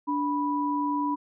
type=tone pair together; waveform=sine; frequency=291.6 / 984 Hz; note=D4 / B5; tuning=-12 / -7 cents; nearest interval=octave + major sixth; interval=2105 cents; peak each=-27 dBFS; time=0.07-1.16 s; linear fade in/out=20 ms; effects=none